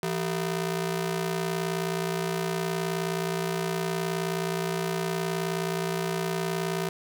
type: ring-modulated tone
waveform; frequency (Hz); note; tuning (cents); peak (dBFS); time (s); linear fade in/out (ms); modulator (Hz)
sawtooth; 277.2; C#4; 0; -20; 0.03-6.89; 2; 109
effects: none